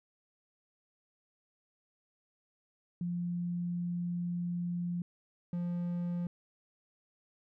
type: tone pair in turn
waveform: sine / triangle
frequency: 174.61 / 174.61 Hz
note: F3 / F3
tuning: 0 / 0 cents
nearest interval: unison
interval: 0 cents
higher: neither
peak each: -32 / -30 dBFS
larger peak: second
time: 3.01-5.02 / 5.53-6.27 s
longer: first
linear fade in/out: 2 ms
effects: none